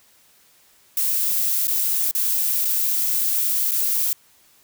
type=noise with dropouts; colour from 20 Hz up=violet; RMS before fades=-21 dBFS; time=0.97-4.13 s; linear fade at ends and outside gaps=2 ms; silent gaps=1.672-1.679 / 2.112-2.15 / 2.648-2.652 / 3.712-3.717 s; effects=white hiss -56 dBFS RMS until 4.63 s